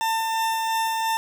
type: tone with tremolo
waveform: 40% pulse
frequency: 897 Hz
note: A5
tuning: 33 cents sharp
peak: -20 dBFS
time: 0.01-1.17 s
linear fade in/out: 0 ms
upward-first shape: sine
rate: 2.9 Hz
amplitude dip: 25%
effects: none